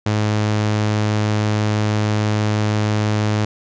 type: tone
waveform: sawtooth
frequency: 106.2 Hz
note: G#2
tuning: 39 cents sharp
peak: -12 dBFS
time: 0.06-3.45 s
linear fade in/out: 5 ms
effects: resampled to 16000 Hz